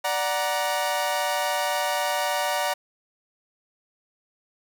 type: chord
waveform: sawtooth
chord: D augmented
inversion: none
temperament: equal with one note detuned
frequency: 587.3 / 740 / 941 Hz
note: D5 / F#5 / A#5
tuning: 0 / 0 / +16 cents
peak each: -24 dBFS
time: 0.04-2.74 s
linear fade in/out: 10 ms
effects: none